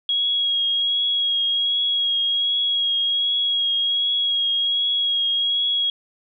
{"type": "tone with vibrato", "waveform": "sine", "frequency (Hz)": 3302, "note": "G#7", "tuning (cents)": -11, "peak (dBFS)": -18, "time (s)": [0.09, 5.9], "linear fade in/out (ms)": 2, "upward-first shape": "triangle", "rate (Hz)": 1.3, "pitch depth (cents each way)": 22, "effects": []}